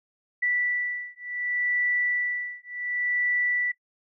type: beating tone pair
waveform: sine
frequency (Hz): 1965 / 1965.68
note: B6 / B6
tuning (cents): -9 / -9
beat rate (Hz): 0.68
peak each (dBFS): -28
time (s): 0.42-3.72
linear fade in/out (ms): 10
effects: noise-tail reverb RT60 0.1 s tail -19 dB re dry